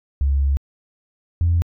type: tone pair in turn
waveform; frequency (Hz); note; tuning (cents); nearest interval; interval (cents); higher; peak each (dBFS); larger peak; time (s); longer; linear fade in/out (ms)
sine; 69.3 / 85.08; C#2 / F2; 0 / -45; major third; 355; second; -14 / -13; second; 0.21-0.57 / 1.41-1.62; first; 0
effects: tanh soft clip ceiling -10 dBFS